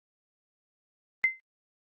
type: tone with exponential decay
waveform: sine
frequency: 2071 Hz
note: C7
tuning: 18 cents flat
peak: -17 dBFS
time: 1.24-1.4 s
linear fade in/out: 0 ms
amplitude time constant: 33 ms
effects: Opus 32 kbps